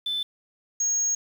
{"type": "tone pair in turn", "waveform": "sine", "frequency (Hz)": [3520, 6550], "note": ["A7", "G#8"], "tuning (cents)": [0, -25], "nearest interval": "major seventh", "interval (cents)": 1075, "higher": "second", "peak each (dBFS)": [-24, -19], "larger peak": "second", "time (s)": [[0.06, 0.23], [0.8, 1.15]], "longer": "second", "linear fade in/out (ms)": 5, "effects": ["tanh soft clip ceiling -21 dBFS", "8-bit"]}